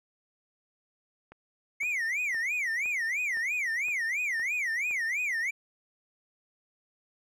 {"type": "click train", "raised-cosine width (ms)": 0.5, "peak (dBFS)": -33, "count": 8, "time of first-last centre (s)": [1.32, 4.91], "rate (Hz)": 1.95}
{"type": "tone with vibrato", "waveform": "triangle", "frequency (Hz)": 2115, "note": "C7", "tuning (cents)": 18, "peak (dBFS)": -26, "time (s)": [1.8, 5.51], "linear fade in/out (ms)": 10, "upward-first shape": "sine", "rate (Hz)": 3, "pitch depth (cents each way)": 290}
{"effects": []}